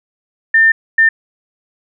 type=tone bursts at uneven times; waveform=sine; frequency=1800 Hz; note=A6; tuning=39 cents sharp; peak=-6 dBFS; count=2; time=0.54-0.72 / 0.98-1.09 s; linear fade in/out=5 ms; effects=none